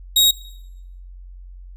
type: tone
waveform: sawtooth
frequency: 3784 Hz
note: A#7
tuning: 25 cents sharp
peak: -9 dBFS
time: 0.16-0.31 s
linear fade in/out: 5 ms
effects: noise-tail reverb RT60 0.8 s tail -17 dB re dry + added 45 Hz sine -36 dBFS peak until 1.76 s